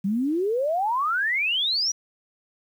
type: exponential sweep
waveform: sine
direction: up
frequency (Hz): 186.6 to 5920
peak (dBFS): -21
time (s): 0.04-1.92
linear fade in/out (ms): 10
effects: 9-bit